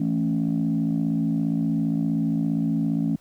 sine chord, A major, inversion second, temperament equal, 164.81 / 220 / 277.2 Hz, E3 / A3 / C#4, 0 / 0 / 0 cents, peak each -24 dBFS, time 0-3.16 s, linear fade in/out 5 ms, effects tanh soft clip ceiling -15 dBFS + pink hiss -59 dBFS RMS until 3.2 s

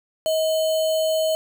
sine tone with sample-and-hold, 635 Hz, D#5, 35 cents sharp, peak -18 dBFS, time 0.26-1.35 s, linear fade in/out 0 ms, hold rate 3675 Hz, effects none

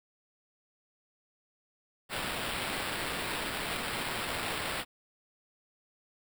blue noise with sample-and-hold, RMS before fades -35 dBFS, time 2.09-4.85 s, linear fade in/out 50 ms, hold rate 6300 Hz, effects none

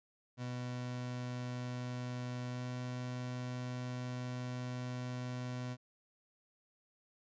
30% pulse tone with pitch glide, 124.1 to 124.89 Hz, B2 to B2, +9 to +20 cents, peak -36 dBFS, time 0.37-5.77 s, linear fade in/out 50 ms, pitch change +11 cents, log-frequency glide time 2.49-2.66 s, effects resampled to 16000 Hz

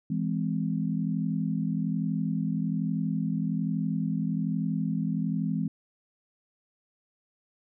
sine chord, E augmented, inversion none, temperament just, 164.81 / 206 / 257.5 Hz, E3 / G#3 / B#3, 0 / -14 / -28 cents, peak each -29 / -30 / -32 dBFS, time 0.1-5.68 s, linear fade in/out 5 ms, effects none

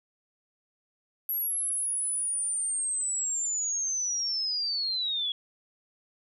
sine linear sweep, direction down, 11660 to 3322 Hz, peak -27 dBFS, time 1.29-5.32 s, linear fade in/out 2 ms, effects none

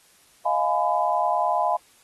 sine chord, F half-diminished seventh, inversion third, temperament just, 628.6 / 698.5 / 838.1 / 1005.8 Hz, Eb5 / F5 / Ab5 / Cb6, +18 / 0 / +16 / +31 cents, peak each -27 / -24 / -25 / -25 dBFS, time 0.45-1.77 s, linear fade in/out 10 ms, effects white hiss -57 dBFS RMS until 2.03 s + AAC 32 kbps

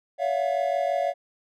triangle tone cluster, 567 / 667 / 713 Hz, C#5 / E5 / F5, +39 / +20 / +36 cents, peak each -25 dBFS, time 0.18-1.14 s, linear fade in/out 50 ms, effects none

